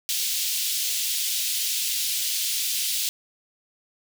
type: high-pass noise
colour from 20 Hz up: pink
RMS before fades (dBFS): -26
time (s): 0.09-3.09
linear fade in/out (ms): 0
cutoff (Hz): 3100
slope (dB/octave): 24
effects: none